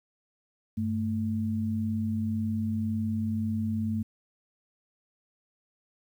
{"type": "tone pair together", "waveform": "sine", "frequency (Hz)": [98.5, 220.4], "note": ["G2", "A3"], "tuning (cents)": [9, 3], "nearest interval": "octave + major second", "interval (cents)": 1394, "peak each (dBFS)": [-31, -28], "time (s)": [0.77, 4.03], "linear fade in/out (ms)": 10, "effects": ["10-bit"]}